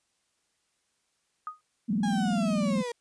sine tone with exponential decay, 1244.5 Hz, D#6, in tune, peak -29 dBFS, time 1.47-1.61 s, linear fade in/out 1 ms, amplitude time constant 29 ms
sine tone with vibrato, 206.5 Hz, G#3, 10 cents flat, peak -24 dBFS, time 1.88-2.83 s, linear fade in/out 20 ms, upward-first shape square, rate 20 Hz, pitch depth 200 cents each way
35% pulse linear sweep, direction down, 830.6 to 466.2 Hz, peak -30 dBFS, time 2.03-2.92 s, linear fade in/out 5 ms
effects white hiss -74 dBFS RMS until 3 s + resampled to 22050 Hz

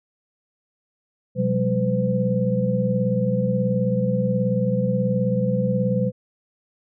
sine tone cluster, 125.1 / 181.5 / 200.1 / 507 Hz, B2 / F#3 / G3 / B4, +23 / -33 / +36 / +45 cents, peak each -24 dBFS, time 1.35-6.12 s, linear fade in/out 50 ms, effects none

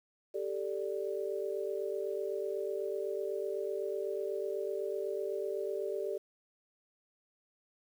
sine chord, G suspended second, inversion none, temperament equal, 392 / 440 / 587.3 Hz, G4 / A4 / D5, 0 / 0 / 0 cents, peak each -36 / -38 / -39 dBFS, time 0.34-6.18 s, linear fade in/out 10 ms, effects 10-bit

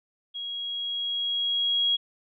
sine tone with level ramp, 3300 Hz, G#7, 12 cents flat, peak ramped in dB -32 to -20 dBFS, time 0.34-1.97 s, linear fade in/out 20 ms, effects none

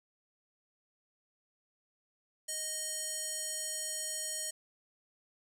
square tone with band-pass filter, 622 Hz, D#5, 1 cent flat, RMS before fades -38 dBFS, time 2.48-4.51 s, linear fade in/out 10 ms, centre 8200 Hz, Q 2.7, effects none

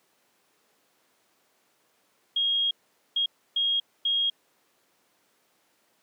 sine tone bursts at uneven times, 3264 Hz, G#7, 31 cents flat, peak -22 dBFS, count 4, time 2.36-2.71 / 3.16-3.26 / 3.56-3.8 / 4.05-4.3 s, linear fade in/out 5 ms, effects pink hiss -67 dBFS RMS until 6.02 s + high-pass 300 Hz 12 dB/octave

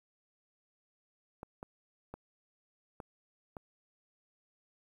clicks, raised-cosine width 1 ms, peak -29 dBFS, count 5, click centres 1.431 / 1.629 / 2.14 / 3.002 / 3.568 s, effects 10-bit

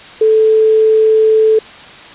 sine tone with quantisation, 437.9 Hz, A4, 8 cents flat, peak -6 dBFS, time 0.21-1.59 s, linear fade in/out 5 ms, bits 6, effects white hiss -34 dBFS RMS until 2.14 s + resampled to 8000 Hz

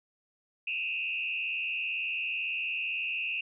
sine tone with frequency modulation, 2637 Hz, E7, in tune, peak -30 dBFS, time 0.67-3.41 s, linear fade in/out 5 ms, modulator 77.9 Hz, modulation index 2.1, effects none

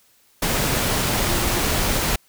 sine tone in noise, 349.2 Hz, F4, in tune, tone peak -30 dBFS, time 1.25-1.59 s, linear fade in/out 5 ms, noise pink, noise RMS -21 dBFS, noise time 0.42-2.16 s, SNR -12 dB, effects white hiss -58 dBFS RMS until 2.28 s

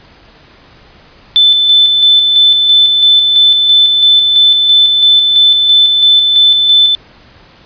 sine tone with tremolo, 3520 Hz, A7, in tune, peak -3 dBFS, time 1.36-6.95 s, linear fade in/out 0 ms, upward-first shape square, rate 3 Hz, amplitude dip 35%, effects pink hiss -41 dBFS RMS until 7.65 s + resampled to 11025 Hz

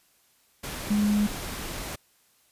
sine tone in noise, 207.7 Hz, G#3, in tune, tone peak -20 dBFS, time 0.9-1.27 s, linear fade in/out 10 ms, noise pink, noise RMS -35 dBFS, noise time 0.63-1.96 s, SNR +12 dB, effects white hiss -64 dBFS RMS until 2.51 s + resampled to 32000 Hz

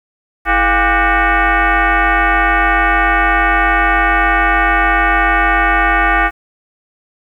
sine tone with frequency modulation, 329.6 Hz, E4, in tune, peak -9 dBFS, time 0.45-6.31 s, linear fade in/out 50 ms, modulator 378 Hz, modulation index 4.9, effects 8-bit

